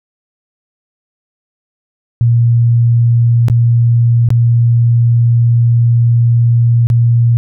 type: tone with dropouts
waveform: sine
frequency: 117.9 Hz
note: A#2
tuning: 20 cents sharp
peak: -6 dBFS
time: 2.21-7.37 s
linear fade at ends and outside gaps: 0 ms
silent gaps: 3.484-3.499 / 4.288-4.304 / 6.87-6.901 s
effects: none